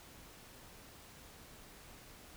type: silence
effects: pink hiss -56 dBFS RMS until 2.36 s